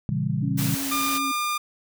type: chord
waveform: sine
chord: A# diminished seventh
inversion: none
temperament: just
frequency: 116.54 / 139.85 / 167.82 / 201.4 Hz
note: A#2 / C#3 / E3 / G3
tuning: 0 / +16 / +31 / +47 cents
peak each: -29 / -26 / -28 / -29 dBFS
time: 0.09-0.75 s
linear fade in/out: 0 ms
type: tone with vibrato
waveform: sine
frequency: 274.3 Hz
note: C#4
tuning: 18 cents flat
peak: -29 dBFS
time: 0.42-1.32 s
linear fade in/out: 10 ms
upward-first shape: sine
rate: 7.8 Hz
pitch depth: 16 cents each way
type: noise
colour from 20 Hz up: white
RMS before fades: -30 dBFS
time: 0.57-1.19 s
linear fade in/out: 20 ms
type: tone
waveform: sawtooth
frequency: 1204 Hz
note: D6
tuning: 43 cents sharp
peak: -20 dBFS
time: 0.91-1.58 s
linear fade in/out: 10 ms
effects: none